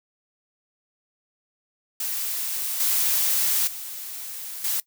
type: noise with level steps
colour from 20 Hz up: blue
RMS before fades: -28 / -22 / -35 / -25 dBFS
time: 2-4.8 s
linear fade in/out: 2 ms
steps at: 2.8 / 3.67 / 4.64 s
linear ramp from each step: 5 ms
effects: noise-tail reverb RT60 0.1 s tail -20 dB re dry